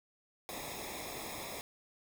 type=noise with comb filter; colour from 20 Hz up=pink; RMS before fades=-43 dBFS; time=0.49-1.61 s; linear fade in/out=0 ms; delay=0.67 ms; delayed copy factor=-0.8; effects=none